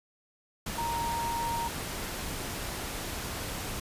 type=tone in noise; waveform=sine; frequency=932.3 Hz; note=A#5; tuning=in tune; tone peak=-30 dBFS; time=0.78-1.68 s; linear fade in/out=5 ms; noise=pink; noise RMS=-36 dBFS; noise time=0.66-3.8 s; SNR=+3 dB; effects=resampled to 32000 Hz